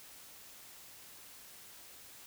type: silence
effects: white hiss -54 dBFS RMS until 2.26 s